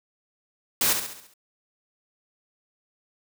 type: noise with echo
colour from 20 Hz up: white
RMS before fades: -22 dBFS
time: 0.81-0.93 s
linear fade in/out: 2 ms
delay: 68 ms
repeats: 6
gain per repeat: -6 dB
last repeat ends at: 1.338 s
effects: none